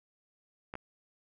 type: clicks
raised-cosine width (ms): 0.5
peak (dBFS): -25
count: 2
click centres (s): 0.739 / 0.754
effects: none